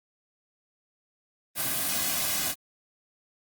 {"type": "noise with comb filter", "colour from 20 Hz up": "white", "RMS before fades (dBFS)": -28, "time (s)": [1.55, 2.55], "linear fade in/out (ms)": 50, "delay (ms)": 2.2, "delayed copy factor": -0.7, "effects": ["Opus 32 kbps"]}